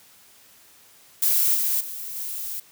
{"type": "noise with level steps", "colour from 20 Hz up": "violet", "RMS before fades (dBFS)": [-20, -23, -34, -31], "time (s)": [1.22, 2.6], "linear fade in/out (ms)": 5, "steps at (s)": [1.54, 1.8, 2.15], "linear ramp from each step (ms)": 10, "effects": ["white hiss -53 dBFS RMS until 2.71 s", "high-pass 60 Hz 12 dB/octave"]}